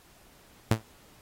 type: tone with exponential decay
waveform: sawtooth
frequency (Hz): 110.9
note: A2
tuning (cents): +14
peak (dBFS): -13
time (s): 0.71-0.82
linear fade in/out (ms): 5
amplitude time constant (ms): 23
effects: pink hiss -58 dBFS RMS until 1.21 s + AAC 48 kbps